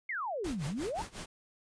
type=exponential two-way sweep; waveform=sine; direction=down then up; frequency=2233 to 131.5 to 963 Hz; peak=-33 dBFS; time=0.09-1.02 s; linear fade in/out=5 ms; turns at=0.65 s
type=noise with tremolo; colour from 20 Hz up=pink; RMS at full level=-41 dBFS; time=0.44-1.26 s; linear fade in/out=5 ms; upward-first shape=sine; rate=5.6 Hz; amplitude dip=90%
effects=resampled to 22050 Hz